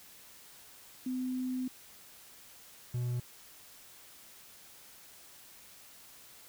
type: tone pair in turn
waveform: sine / triangle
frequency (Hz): 255.1 / 122.46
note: C4 / B2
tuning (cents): -44 / -14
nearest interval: octave + minor second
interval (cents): 1270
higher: first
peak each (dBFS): -32 / -29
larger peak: second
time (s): 1.06-1.68 / 2.94-3.2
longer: first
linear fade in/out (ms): 5
effects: white hiss -55 dBFS RMS until 6.48 s